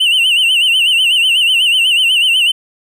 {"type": "tone with vibrato", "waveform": "triangle", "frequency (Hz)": 2888, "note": "F#7", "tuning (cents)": -43, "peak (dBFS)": -7, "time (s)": [0, 2.52], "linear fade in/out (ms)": 10, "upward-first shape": "sine", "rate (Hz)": 8.1, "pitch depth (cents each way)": 120, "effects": []}